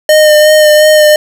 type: tone with vibrato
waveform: square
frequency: 610 Hz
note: D#5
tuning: 34 cents flat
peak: -3 dBFS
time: 0.09-1.16 s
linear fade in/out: 2 ms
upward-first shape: sine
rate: 2.8 Hz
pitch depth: 19 cents each way
effects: none